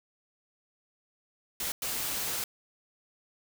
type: noise bursts at uneven times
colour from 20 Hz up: white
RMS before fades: -33 dBFS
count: 2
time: 1.6-1.72 / 1.82-2.44 s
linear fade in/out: 2 ms
effects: none